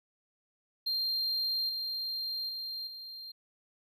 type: tone with level steps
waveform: triangle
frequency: 4186 Hz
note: C8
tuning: in tune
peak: -28 / -32 / -35 / -41 dBFS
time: 0.86-3.32 s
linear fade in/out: 10 ms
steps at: 1.69 / 2.49 / 2.87 s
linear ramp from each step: 2 ms
effects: none